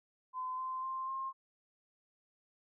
sine tone with pitch steps, 1023 / 1036.7 / 1050.5 / 1064.6 Hz, C6 / C6 / C6 / C6, -39 / -16 / +7 / +30 cents, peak -36 dBFS, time 0.33-1.33 s, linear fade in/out 50 ms, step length 250 ms, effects none

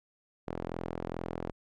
sawtooth tone with band-pass filter, 42.36 Hz, E1, 48 cents sharp, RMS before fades -38 dBFS, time 0.47-1.52 s, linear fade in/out 10 ms, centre 480 Hz, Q 0.79, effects none

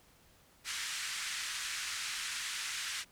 pink band-pass noise, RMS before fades -39 dBFS, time 0.64-3.05 s, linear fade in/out 50 ms, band 1500 to 9100 Hz, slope 24 dB/octave, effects pink hiss -64 dBFS RMS until 3.11 s

